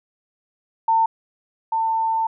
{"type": "tone pair in turn", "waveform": "sine", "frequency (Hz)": [900, 896.3], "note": ["A5", "A5"], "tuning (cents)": [39, 32], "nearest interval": "unison", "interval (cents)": 7, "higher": "first", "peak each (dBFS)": [-14, -18], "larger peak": "first", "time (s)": [[0.88, 1.06], [1.72, 2.27]], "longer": "second", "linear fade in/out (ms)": 5, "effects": []}